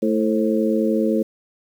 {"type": "harmonic tone with a mistuned harmonic", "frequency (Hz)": 110, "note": "A2", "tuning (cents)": 0, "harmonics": [2, 3, 4, 5], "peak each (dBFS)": [-20, -22, -23, -24], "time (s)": [0.02, 1.23], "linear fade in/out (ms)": 10, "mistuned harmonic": 5, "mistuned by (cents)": -52, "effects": ["8-bit"]}